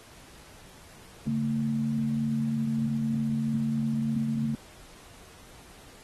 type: tone pair together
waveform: sine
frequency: 141.7 / 224.9 Hz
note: C#3 / A3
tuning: +38 / +38 cents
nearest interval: minor sixth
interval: 800 cents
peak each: -31 / -26 dBFS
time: 1.27-4.55 s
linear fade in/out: 2 ms
effects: pink hiss -52 dBFS RMS until 6.03 s + AAC 32 kbps